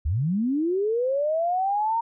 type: linear sweep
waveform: sine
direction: up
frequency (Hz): 63.3 to 932.3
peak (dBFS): -21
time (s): 0.05-2.01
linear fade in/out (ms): 10
effects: none